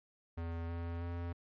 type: tone with pitch steps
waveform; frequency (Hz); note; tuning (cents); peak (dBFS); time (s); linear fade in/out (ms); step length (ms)
square; 83.7 / 84.87 / 86.05; E2 / F2 / F2; +27 / -49 / -25; -38; 0.37-1.33; 10; 320
effects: low-pass 2000 Hz 12 dB/octave + MP3 48 kbps